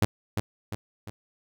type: tone with echo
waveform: sawtooth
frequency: 103.5 Hz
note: G#2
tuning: 5 cents flat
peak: -15 dBFS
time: 0.02-0.05 s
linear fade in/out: 0 ms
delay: 350 ms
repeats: 3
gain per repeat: -6 dB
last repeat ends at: 1.1 s
effects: none